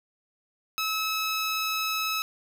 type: tone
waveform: 15% pulse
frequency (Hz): 1294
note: E6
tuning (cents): -32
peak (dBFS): -20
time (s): 0.78-2.22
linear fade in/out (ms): 0
effects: none